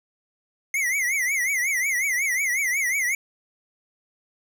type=tone with vibrato; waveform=square; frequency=2093 Hz; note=C7; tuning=in tune; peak=-22 dBFS; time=0.74-3.15 s; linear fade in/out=2 ms; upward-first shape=triangle; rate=5.5 Hz; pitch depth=180 cents each way; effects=none